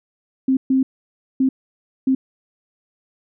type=tone bursts at uneven times; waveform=sine; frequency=263.7 Hz; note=C4; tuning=14 cents sharp; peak=-13 dBFS; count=4; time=0.48-0.57 / 0.7-0.83 / 1.4-1.49 / 2.07-2.15 s; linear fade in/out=5 ms; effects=none